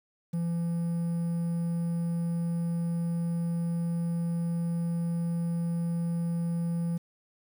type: tone with quantisation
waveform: triangle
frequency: 169.3 Hz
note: E3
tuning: 46 cents sharp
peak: -25 dBFS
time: 0.33-6.98 s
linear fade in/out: 10 ms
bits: 9
effects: none